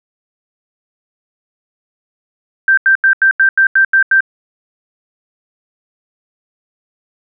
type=tone bursts; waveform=sine; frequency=1568 Hz; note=G6; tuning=in tune; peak=-6 dBFS; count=9; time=2.68-4.206 s; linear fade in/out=2 ms; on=94 ms; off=85 ms; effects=none